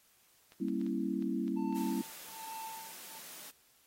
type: clicks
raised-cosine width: 0.2 ms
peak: -38 dBFS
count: 10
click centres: 0.521 / 0.684 / 0.814 / 0.865 / 1.224 / 1.48 / 1.726 / 2.099 / 2.216 / 2.286 s
type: chord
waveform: sine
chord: G diminished seventh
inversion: none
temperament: equal with one note detuned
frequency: 196 / 233.1 / 272.1 / 329.6 Hz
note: G3 / Bb3 / Db4 / Fb4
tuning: 0 / 0 / -32 / 0 cents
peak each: -37 dBFS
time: 0.6-2.02 s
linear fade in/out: 10 ms
type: tone with tremolo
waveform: triangle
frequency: 891 Hz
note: A5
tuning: 22 cents sharp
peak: -39 dBFS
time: 1.56-3.19 s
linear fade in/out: 10 ms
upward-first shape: sine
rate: 1.2 Hz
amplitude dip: 100%
type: high-pass noise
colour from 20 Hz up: white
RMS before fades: -49 dBFS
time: 1.75-3.51 s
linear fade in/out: 10 ms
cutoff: 150 Hz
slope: 48 dB/octave
effects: white hiss -67 dBFS RMS until 3.86 s + AAC 48 kbps